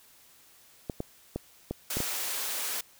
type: clicks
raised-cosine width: 2 ms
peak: -18 dBFS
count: 6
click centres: 0.898 / 1.004 / 1.36 / 1.71 / 1.97 / 2.004 s
type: high-pass noise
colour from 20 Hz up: white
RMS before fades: -33 dBFS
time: 1.9-2.81 s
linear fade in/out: 5 ms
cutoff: 410 Hz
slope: 12 dB/octave
effects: white hiss -58 dBFS RMS until 2.99 s